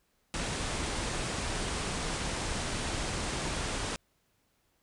pink low-pass noise, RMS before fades -34 dBFS, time 0.34-3.96 s, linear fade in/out 0 ms, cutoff 9800 Hz, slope 96 dB/octave, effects pink hiss -73 dBFS RMS until 4.82 s

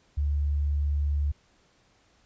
sine tone, 72.5 Hz, D2, 22 cents flat, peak -23 dBFS, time 0.17-1.32 s, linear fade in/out 10 ms, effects pink hiss -64 dBFS RMS until 2.25 s + resampled to 16000 Hz

